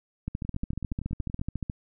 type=two click trains; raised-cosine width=5 ms; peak=-23 / -18 dBFS; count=11 / 21; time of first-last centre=0.45-1.393 / 0.28-1.698 s; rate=10.6 / 14.1 Hz; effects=none